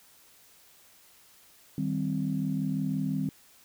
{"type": "chord", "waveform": "sine", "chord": "C minor", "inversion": "first", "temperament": "equal", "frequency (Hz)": [155.56, 196, 261.6], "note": ["Eb3", "G3", "C4"], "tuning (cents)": [0, 0, 0], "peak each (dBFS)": -31, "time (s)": [1.78, 3.29], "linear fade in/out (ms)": 2, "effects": ["tanh soft clip ceiling -17 dBFS", "white hiss -58 dBFS RMS until 3.64 s"]}